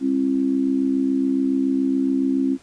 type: harmonic tone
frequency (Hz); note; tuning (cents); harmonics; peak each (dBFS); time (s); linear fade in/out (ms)
67.1; C2; +44; 3 / 4 / 5; -30 / -18 / -26; 0-2.58; 50
effects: pink hiss -52 dBFS RMS until 2.62 s + resampled to 22050 Hz